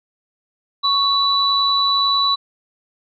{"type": "tone pair together", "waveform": "sine", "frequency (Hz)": [1108.7, 3951], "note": ["C#6", "B7"], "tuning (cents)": [0, 0], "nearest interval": "octave + minor seventh", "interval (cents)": 2200, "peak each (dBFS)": [-18, -16], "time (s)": [0.83, 2.36], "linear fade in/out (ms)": 20, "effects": []}